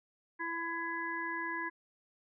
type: harmonic tone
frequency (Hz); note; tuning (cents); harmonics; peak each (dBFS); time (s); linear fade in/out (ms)
334.4; E4; +25; 1 / 3 / 5 / 6; -43 / -39 / -38 / -43; 0.39-1.7; 20
effects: none